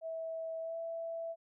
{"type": "tone with pitch glide", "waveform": "sine", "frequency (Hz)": [651, 662.4], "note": ["E5", "E5"], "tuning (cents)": [-22, 8], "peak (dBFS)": -37, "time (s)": [0.01, 1.36], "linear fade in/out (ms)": 50, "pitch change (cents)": 30, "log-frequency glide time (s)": [0.6, 0.77], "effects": []}